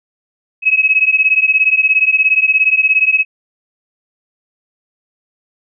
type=beating tone pair; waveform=sine; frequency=2552 / 2569 Hz; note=D#7 / E7; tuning=+43 / -45 cents; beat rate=17 Hz; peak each=-12 dBFS; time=0.62-3.25 s; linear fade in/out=50 ms; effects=none

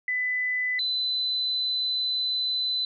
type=tone pair in turn; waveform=sine; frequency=2000 / 4017 Hz; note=B6 / B7; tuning=+21 / +29 cents; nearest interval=octave; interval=1208 cents; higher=second; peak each=-24 dBFS; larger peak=neither; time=0.08-0.79 / 0.79-2.85 s; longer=second; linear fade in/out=2 ms; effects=none

